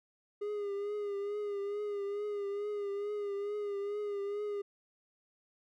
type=tone with vibrato; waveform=triangle; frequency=408.4 Hz; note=G#4; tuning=29 cents flat; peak=-32 dBFS; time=0.41-4.62 s; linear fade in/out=10 ms; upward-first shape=triangle; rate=2.3 Hz; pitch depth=49 cents each way; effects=none